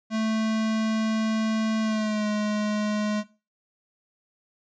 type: tone with pitch glide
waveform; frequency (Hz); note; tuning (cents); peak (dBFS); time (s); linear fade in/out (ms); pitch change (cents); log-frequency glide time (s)
square; 220 to 210.7; A3 to G#3; 0 to +25; -24; 0.1-3.24; 50; -75; 1.81-2.27
effects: noise-tail reverb RT60 0.3 s tail -17 dB re dry + resampled to 16000 Hz